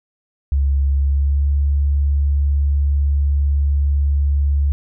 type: tone with pitch glide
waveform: sine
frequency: 69.3 to 71.04 Hz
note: C#2 to C#2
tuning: 0 to +43 cents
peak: -13 dBFS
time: 0.52-4.72 s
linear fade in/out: 0 ms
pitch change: +43 cents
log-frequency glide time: 0.99-1.5 s
effects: none